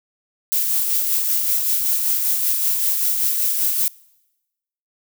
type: noise with tremolo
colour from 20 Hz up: violet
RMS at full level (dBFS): -18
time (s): 0.52-3.88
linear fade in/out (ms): 0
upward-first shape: sine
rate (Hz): 5.2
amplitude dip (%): 35
effects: noise-tail reverb RT60 1.0 s tail -24 dB re dry